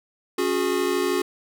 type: chord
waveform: square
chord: C# suspended fourth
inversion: none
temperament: equal with one note detuned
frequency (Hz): 277.2 / 362.6 / 415.3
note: C#4 / F#4 / G#4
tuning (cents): 0 / -35 / 0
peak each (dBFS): -29 / -24 / -27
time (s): 0.38-1.22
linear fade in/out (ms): 5
effects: none